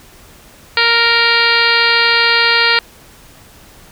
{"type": "harmonic tone", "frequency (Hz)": 466.2, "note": "A#4", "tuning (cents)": 0, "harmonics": [1, 2, 3, 4, 5, 6, 7, 8, 9, 10], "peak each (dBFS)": [-22, -20, -16, -16, -17, -19, -22, -22, -17, -21], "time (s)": [0.77, 2.79], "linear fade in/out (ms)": 2, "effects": ["pink hiss -42 dBFS RMS until 3.91 s"]}